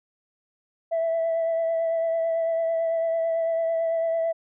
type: tone with vibrato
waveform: sine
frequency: 659.3 Hz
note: E5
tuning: in tune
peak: -20 dBFS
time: 0.91-4.33 s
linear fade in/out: 20 ms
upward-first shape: triangle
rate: 9 Hz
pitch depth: 22 cents each way
effects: tanh soft clip ceiling -19 dBFS